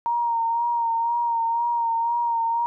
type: tone with vibrato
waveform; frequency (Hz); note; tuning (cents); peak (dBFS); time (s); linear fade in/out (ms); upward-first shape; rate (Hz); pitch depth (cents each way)
sine; 932.3; A#5; 0; -20; 0.06-2.66; 0; sine; 2; 32
effects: none